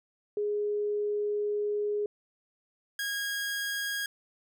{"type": "tone pair in turn", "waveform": ["sine", "sawtooth"], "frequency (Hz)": [415.3, 1637.4], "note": ["G#4", "G#6"], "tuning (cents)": [0, -25], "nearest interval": "2 octaves", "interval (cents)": 2375, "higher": "second", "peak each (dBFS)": -27, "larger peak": "neither", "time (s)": [[0.37, 2.06], [2.99, 4.06]], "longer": "first", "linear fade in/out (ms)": 2, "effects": []}